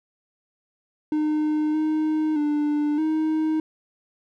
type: tone with pitch steps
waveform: triangle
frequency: 305.1 / 310.2 / 296.2 / 313.5 Hz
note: D#4 / D#4 / D4 / D#4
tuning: -34 / -5 / +15 / +13 cents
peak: -18 dBFS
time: 1.12-3.6 s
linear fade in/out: 2 ms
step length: 620 ms
effects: none